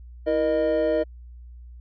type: tone cluster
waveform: triangle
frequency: 326 / 471 / 615 Hz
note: E4 / A#4 / D#5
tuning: -19 / +18 / -20 cents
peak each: -25 / -23 / -20 dBFS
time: 0.26-1.04 s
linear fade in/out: 20 ms
effects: added 60 Hz sine -40 dBFS peak until 1.8 s + resampled to 11025 Hz